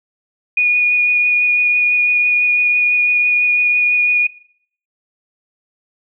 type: tone with vibrato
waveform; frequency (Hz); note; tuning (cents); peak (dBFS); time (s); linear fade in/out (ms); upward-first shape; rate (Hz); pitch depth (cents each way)
sine; 2454; D#7; -25; -10; 0.57-4.27; 5; sine; 6; 10
effects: noise-tail reverb RT60 0.6 s tail -20 dB re dry